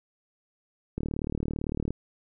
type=click train; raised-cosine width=3 ms; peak=-17 dBFS; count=36; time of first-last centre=0.98-1.906 s; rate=37.8 Hz; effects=none